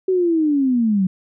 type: linear sweep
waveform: sine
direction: down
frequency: 381.2 to 181.3 Hz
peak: -14 dBFS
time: 0.08-1.07 s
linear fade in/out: 5 ms
effects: none